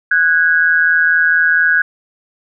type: tone pair together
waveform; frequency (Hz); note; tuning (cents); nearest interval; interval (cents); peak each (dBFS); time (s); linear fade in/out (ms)
sine; 1480 / 1644.3; F#6 / G#6; 0 / -18; major second; 182; -12; 0.11-1.82; 5
effects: none